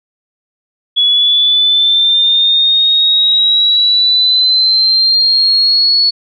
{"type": "exponential sweep", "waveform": "sine", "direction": "up", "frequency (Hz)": [3379, 4408], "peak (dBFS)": -7, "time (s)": [0.96, 6.11], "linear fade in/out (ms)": 20, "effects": []}